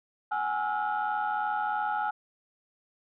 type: tone cluster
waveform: sine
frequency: 753 / 836 / 1314 / 1428 Hz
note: F#5 / G#5 / E6 / F6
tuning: +30 / +11 / -6 / +38 cents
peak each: -35 / -28 / -35 / -34 dBFS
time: 0.31-2.11 s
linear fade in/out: 10 ms
effects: tanh soft clip ceiling -20 dBFS